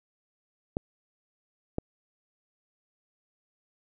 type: clicks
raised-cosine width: 2 ms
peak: -15 dBFS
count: 2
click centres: 0.769 / 1.784 s
effects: none